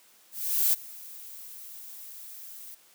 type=noise with ADSR envelope; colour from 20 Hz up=violet; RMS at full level=-22 dBFS; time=0.31-2.75 s; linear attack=420 ms; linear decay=20 ms; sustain=-22 dB; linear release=9 ms; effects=white hiss -59 dBFS RMS until 2.94 s + high-pass 200 Hz 12 dB/octave